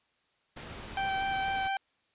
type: noise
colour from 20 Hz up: pink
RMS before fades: -43 dBFS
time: 0.56-1.68 s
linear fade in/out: 10 ms
type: tone with vibrato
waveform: sawtooth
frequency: 777 Hz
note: G5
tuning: 16 cents flat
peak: -25 dBFS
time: 0.97-1.77 s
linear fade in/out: 2 ms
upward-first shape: square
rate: 4.2 Hz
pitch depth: 8 cents each way
effects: white hiss -72 dBFS RMS until 2.14 s + resampled to 8000 Hz